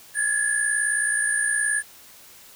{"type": "tone cluster", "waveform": "sine", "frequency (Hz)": [1676, 1735, 9240], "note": ["G#6", "A6", "D9"], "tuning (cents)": [15, -25, -29], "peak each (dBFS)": [-24, -27, -24], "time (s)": [0.14, 1.83], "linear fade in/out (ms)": 50, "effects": ["white hiss -48 dBFS RMS until 2.55 s"]}